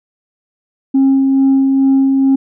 sine tone with tremolo, 269.7 Hz, C#4, 47 cents flat, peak -5 dBFS, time 0.94-2.36 s, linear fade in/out 10 ms, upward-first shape sine, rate 2.3 Hz, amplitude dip 30%, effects tanh soft clip ceiling -5 dBFS

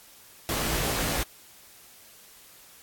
pink noise with comb filter, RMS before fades -28 dBFS, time 0.49-1.23 s, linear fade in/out 0 ms, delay 18 ms, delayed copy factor +0.85, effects white hiss -52 dBFS RMS until 2.82 s + AAC 64 kbps

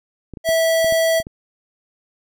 clicks, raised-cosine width 3 ms, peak -20 dBFS, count 7, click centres 0.337 / 0.372 / 0.49 / 0.845 / 0.924 / 1.201 / 1.269 s
square tone, 654 Hz, E5, 14 cents flat, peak -15 dBFS, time 0.44-1.23 s, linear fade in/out 50 ms
effects none

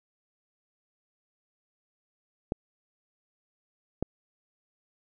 clicks, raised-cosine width 2 ms, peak -14 dBFS, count 2, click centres 2.521 / 4.026 s, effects none

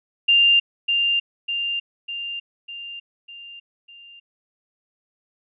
sine tone with echo, 2794 Hz, F7, in tune, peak -12 dBFS, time 0.28-0.6 s, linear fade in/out 10 ms, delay 600 ms, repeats 6, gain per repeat -5 dB, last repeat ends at 4.2 s, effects none

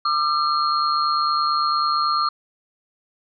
sine tone cluster, 1195 / 1344 / 4254 Hz, D6 / E6 / C8, +30 / +33 / +28 cents, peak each -19 / -25 / -26 dBFS, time 0.05-2.29 s, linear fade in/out 5 ms, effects none

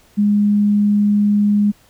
sine tone, 206.2 Hz, G#3, 12 cents flat, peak -11 dBFS, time 0.17-1.72 s, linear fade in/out 20 ms, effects pink hiss -52 dBFS RMS until 1.89 s

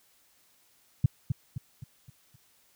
sine tone with echo, 128.2 Hz, C3, 35 cents flat, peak -15 dBFS, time 1.04-1.06 s, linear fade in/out 5 ms, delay 260 ms, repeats 5, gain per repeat -7 dB, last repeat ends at 2.36 s, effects white hiss -65 dBFS RMS until 2.75 s

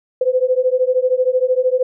sine beating tone pair, 503 / 516 Hz, B4 / C5, +32 / -24 cents, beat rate 13 Hz, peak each -16 dBFS, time 0.21-1.83 s, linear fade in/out 5 ms, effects none

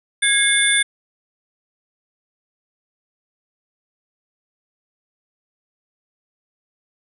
sine tone cluster, 1648 / 2163 / 3533 / 9250 Hz, G#6 / C#7 / A7 / D9, -14 / -43 / +6 / -27 cents, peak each -19 dBFS, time 0.22-0.83 s, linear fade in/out 10 ms, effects tanh soft clip ceiling -3 dBFS

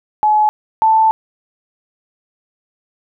sine tone pair in turn, 851 / 882.6 Hz, G#5 / A5, +42 / +5 cents, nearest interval minor second, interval 63 cents, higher second, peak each -9 / -8 dBFS, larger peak second, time 0.23-0.49 / 0.82-1.11 s, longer second, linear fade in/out 0 ms, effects none

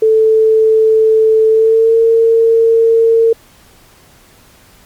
sine tone with pitch glide, 440 to 455 Hz, A4 to A#4, 0 to -42 cents, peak -6 dBFS, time 0.02-3.33 s, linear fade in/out 5 ms, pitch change +58 cents, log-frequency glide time 1.49-1.97 s, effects pink hiss -45 dBFS RMS until 4.85 s + Opus 48 kbps

